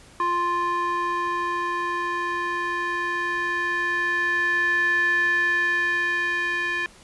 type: tone with band-pass filter sweep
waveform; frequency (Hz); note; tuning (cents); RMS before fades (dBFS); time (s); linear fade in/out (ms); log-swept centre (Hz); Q
square; 349.2; F4; 0; -24; 0.2-6.86; 0; 1200 to 2000; 6.8
effects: pink hiss -50 dBFS RMS until 7.03 s + resampled to 24000 Hz